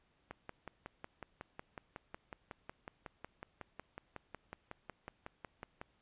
click train, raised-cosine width 0.5 ms, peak -29 dBFS, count 31, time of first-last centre 0.31-5.815 s, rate 5.45 Hz, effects pink hiss -74 dBFS RMS until 6.01 s + resampled to 8000 Hz

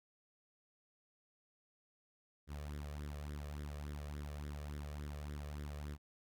sawtooth tone with flanger, 73.42 Hz, D2, in tune, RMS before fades -45 dBFS, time 2.47-5.98 s, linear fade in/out 50 ms, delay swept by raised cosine 0.55 to 1.75 ms, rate 3.5 Hz, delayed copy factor +0.65, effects none

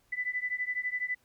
sine beating tone pair, 1988 / 2000 Hz, B6 / B6, +11 / +21 cents, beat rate 12 Hz, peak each -33 / -34 dBFS, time 0.12-1.15 s, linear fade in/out 10 ms, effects pink hiss -69 dBFS RMS until 1.24 s

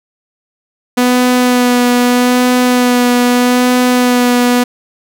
sawtooth tone with vibrato, 247.1 Hz, B3, 1 cent sharp, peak -4 dBFS, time 0.97-4.64 s, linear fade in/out 10 ms, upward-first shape sine, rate 0.8 Hz, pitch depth 17 cents each way, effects none

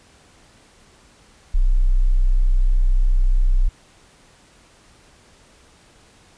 sine tone, 31.52 Hz, B0, 36 cents sharp, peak -12 dBFS, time 1.54-3.69 s, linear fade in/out 10 ms, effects pink hiss -52 dBFS RMS until 6.37 s + resampled to 22050 Hz

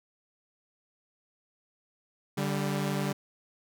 sawtooth tone pair together, 144.78 / 196 Hz, D3 / G3, -24 / 0 cents, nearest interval perfect fourth, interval 524 cents, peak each -27 dBFS, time 2.37-3.13 s, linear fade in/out 10 ms, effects none

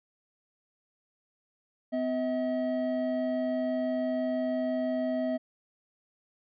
triangle tone pair together, 254 / 640 Hz, B3 / D#5, +49 / +49 cents, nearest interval octave + major third, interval 1600 cents, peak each -28 dBFS, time 1.92-5.38 s, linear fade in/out 20 ms, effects resampled to 11025 Hz

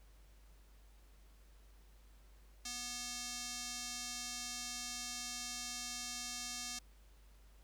square tone with band-pass filter, 244 Hz, B3, 21 cents flat, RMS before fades -44 dBFS, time 2.65-6.79 s, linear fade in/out 5 ms, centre 6100 Hz, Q 1.8, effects added 50 Hz sine -59 dBFS peak until 7.63 s + pink hiss -70 dBFS RMS until 7.63 s

